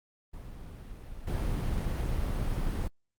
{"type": "noise with level steps", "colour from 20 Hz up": "brown", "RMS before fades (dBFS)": [-43, -30], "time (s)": [0.33, 2.88], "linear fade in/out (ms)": 10, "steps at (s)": 1.27, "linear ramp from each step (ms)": 5, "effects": ["Opus 32 kbps"]}